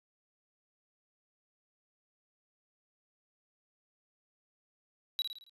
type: tone with echo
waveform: triangle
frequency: 3900 Hz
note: B7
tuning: 23 cents flat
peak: -27 dBFS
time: 5.19-5.22 s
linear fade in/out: 0 ms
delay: 55 ms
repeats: 5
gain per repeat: -6 dB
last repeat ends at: 5.495 s
effects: resampled to 32000 Hz